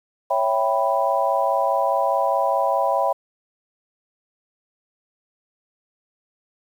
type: chord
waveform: sine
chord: C# half-diminished seventh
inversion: none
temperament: equal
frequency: 554.4 / 659.3 / 784 / 987.8 Hz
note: C#5 / E5 / G5 / B5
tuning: 0 / 0 / 0 / 0 cents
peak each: -23 dBFS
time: 0.3-3.13 s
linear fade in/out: 10 ms
effects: 8-bit